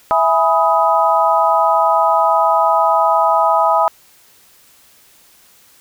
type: chord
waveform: sine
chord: E major seventh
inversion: none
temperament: equal with one note detuned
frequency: 659.3 / 830.6 / 987.8 / 1256.8 Hz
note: E5 / G#5 / B5 / D#6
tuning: 0 / 0 / 0 / +17 cents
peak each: -16 dBFS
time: 0.11-3.88 s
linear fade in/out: 0 ms
effects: white hiss -49 dBFS RMS until 5.8 s